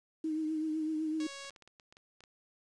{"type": "tone with vibrato", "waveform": "sine", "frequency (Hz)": 312.9, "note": "D#4", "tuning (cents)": 10, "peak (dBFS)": -31, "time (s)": [0.24, 1.27], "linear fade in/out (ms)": 5, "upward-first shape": "triangle", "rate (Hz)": 7.9, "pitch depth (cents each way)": 41}
{"type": "tone", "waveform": "5% pulse", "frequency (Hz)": 554.4, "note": "C#5", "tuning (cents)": 0, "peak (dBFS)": -32, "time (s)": [1.2, 1.5], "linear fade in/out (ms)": 2}
{"type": "clicks", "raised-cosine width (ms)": 0.2, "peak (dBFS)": -39, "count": 10, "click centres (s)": [1.448, 1.506, 1.562, 1.623, 1.676, 1.798, 1.925, 1.969, 2.206, 2.238]}
{"effects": ["resampled to 22050 Hz", "10-bit"]}